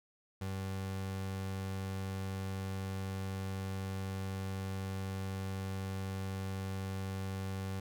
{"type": "tone", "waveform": "30% pulse", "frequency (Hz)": 96, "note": "G2", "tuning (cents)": -36, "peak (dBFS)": -34, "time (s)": [0.41, 7.8], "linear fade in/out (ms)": 5, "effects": []}